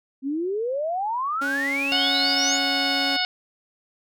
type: exponential sweep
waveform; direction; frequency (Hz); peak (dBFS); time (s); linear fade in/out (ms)
sine; up; 260 to 7110; -23; 0.22-2.59; 50
type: tone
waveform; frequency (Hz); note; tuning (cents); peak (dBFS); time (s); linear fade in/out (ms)
sawtooth; 277.2; C#4; 0; -24; 1.41-3.17; 10
type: harmonic tone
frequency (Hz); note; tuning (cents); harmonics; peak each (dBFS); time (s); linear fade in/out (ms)
733; F#5; -16; 1 / 2 / 3 / 4 / 5 / 6 / 7; -29 / -29 / -29 / -29 / -29 / -29 / -29; 1.92-3.25; 0
effects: none